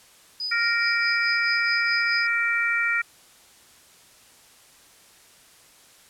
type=tone with tremolo; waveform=sine; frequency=4978 Hz; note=D#8; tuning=in tune; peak=-25 dBFS; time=0.4-2.27 s; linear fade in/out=2 ms; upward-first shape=triangle; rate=4.7 Hz; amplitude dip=70%
type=harmonic tone; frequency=466.3 Hz; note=A#4; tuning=1 cent sharp; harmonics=3 / 4 / 5; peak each=-25 / -25 / -25 dBFS; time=0.51-3.02 s; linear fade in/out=10 ms
effects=white hiss -53 dBFS RMS until 6.09 s + low-pass 11000 Hz 12 dB/octave